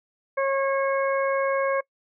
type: harmonic tone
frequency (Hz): 545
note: C#5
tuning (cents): -29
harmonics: 1 / 2 / 3 / 4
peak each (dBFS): -22 / -28 / -32 / -34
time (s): 0.37-1.81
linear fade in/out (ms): 10
effects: noise-tail reverb RT60 0.1 s tail -24 dB re dry